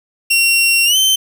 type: tone with pitch glide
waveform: sawtooth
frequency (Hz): 2740 to 3093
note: F7 to G7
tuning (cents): -34 to -24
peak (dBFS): -7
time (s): 0.3-1.16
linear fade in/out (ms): 10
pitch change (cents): +210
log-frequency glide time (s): 0.85-0.97
effects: 7-bit